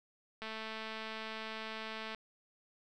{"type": "click train", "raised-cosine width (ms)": 0.3, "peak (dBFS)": -27, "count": 381, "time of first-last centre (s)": [0.42, 2.147], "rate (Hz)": 220, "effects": []}